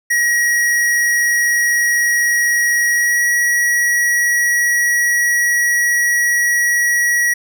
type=tone with pitch glide; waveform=square; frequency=1904 to 1917.2 Hz; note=A#6 to A#6; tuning=+36 to +48 cents; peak=-13 dBFS; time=0.1-7.34 s; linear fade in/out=10 ms; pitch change=+12 cents; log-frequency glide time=2.9-3.23 s; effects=none